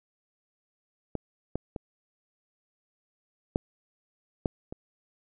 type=clicks; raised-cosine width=2 ms; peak=-17 / -16 / -21 / -11 / -12 / -24 dBFS; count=6; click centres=1.153 / 1.556 / 1.762 / 3.559 / 4.458 / 4.725 s; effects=none